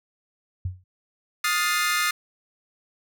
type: tone with exponential decay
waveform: sine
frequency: 91.6 Hz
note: F#2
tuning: 17 cents flat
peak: -22 dBFS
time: 0.65-0.84 s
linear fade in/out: 5 ms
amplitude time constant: 41 ms
type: chord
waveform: sawtooth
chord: F dominant seventh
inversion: third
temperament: equal with one note detuned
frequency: 1244.5 / 1415.6 / 1760 / 2093 Hz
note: Eb6 / F6 / A6 / C7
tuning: 0 / +23 / 0 / 0 cents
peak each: -22 / -25 / -25 / -23 dBFS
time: 1.44-2.11 s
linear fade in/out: 5 ms
effects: none